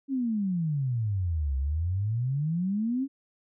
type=exponential two-way sweep; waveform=sine; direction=down then up; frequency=280.3 to 65.41 to 280.3 Hz; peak=-25 dBFS; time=0.08-3.08 s; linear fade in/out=50 ms; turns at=1.57 s; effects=none